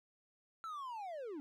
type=linear sweep; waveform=triangle; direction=down; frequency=1350 to 270 Hz; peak=-40 dBFS; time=0.64-1.4 s; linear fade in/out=0 ms; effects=none